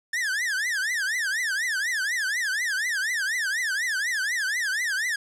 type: tone with vibrato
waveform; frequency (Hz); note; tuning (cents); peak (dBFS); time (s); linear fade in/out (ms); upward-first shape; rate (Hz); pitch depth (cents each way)
45% pulse; 1742; A6; -18; -24; 0.13-5.16; 5; triangle; 4.1; 290
effects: low-pass 10000 Hz 12 dB/octave + 11-bit